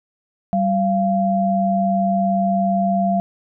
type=tone pair together; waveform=sine; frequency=193.3 / 689.5 Hz; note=G3 / F5; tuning=-24 / -22 cents; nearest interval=octave + minor seventh; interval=2202 cents; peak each=-18 dBFS; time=0.53-3.2 s; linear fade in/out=0 ms; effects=none